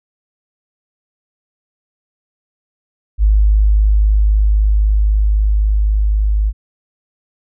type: tone with level ramp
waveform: sine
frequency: 51.91 Hz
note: G#1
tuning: in tune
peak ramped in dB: -7 to -11 dBFS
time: 3.18-6.53 s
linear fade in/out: 50 ms
effects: none